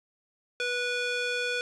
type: tone with band-pass filter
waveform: square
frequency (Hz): 490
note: B4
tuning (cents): -14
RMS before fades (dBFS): -30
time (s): 0.6-1.61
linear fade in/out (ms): 0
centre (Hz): 2500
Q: 1
effects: resampled to 22050 Hz + 8-bit